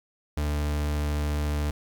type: tone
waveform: 40% pulse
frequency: 74 Hz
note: D2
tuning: 14 cents sharp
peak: -24 dBFS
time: 0.37-1.71 s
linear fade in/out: 5 ms
effects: 10-bit